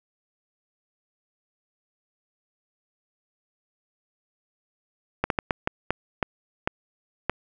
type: slowing click train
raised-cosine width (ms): 0.5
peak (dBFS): -7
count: 9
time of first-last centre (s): 5.24-7.296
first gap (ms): 62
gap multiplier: 1.39
effects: none